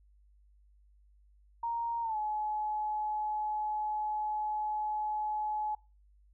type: tone with pitch glide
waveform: sine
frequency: 932.3 to 850 Hz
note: A#5 to G#5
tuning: 0 to +40 cents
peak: -31 dBFS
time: 1.63-5.75 s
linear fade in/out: 5 ms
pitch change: -160 cents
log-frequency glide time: 2.02-2.17 s
effects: noise-tail reverb RT60 0.3 s tail -22 dB re dry + added 50 Hz sine -60 dBFS peak until 6.33 s